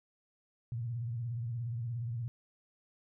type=tone with vibrato; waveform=sine; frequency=117.8 Hz; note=A#2; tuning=19 cents sharp; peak=-34 dBFS; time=0.72-2.28 s; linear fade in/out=0 ms; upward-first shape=sine; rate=17 Hz; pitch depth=100 cents each way; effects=none